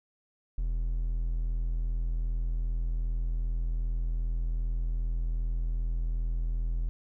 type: tone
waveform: triangle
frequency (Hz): 41.28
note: E1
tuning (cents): +3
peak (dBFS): -25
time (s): 0.58-6.89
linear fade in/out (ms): 0
effects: none